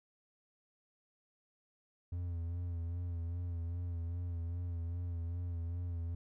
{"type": "tone with vibrato", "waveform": "triangle", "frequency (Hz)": 85.9, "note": "F2", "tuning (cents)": -28, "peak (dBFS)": -34, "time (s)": [2.12, 6.15], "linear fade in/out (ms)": 5, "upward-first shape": "sine", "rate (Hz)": 2.5, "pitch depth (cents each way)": 46, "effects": []}